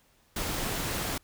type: noise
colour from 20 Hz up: pink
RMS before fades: -32 dBFS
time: 0.36-1.18 s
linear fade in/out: 5 ms
effects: pink hiss -65 dBFS RMS until 1.23 s